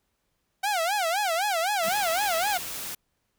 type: tone with vibrato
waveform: sawtooth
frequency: 740 Hz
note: F#5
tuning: in tune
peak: -20 dBFS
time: 0.63-2.58 s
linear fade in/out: 10 ms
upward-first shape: sine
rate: 3.9 Hz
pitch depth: 230 cents each way
type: tone with exponential growth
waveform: triangle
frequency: 198.7 Hz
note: G3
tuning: 24 cents sharp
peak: -30 dBFS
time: 1.8-1.89 s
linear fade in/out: 5 ms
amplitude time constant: 19 ms
type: noise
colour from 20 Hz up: white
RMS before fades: -35 dBFS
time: 1.83-2.95 s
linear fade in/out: 5 ms
effects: pink hiss -75 dBFS RMS until 3.38 s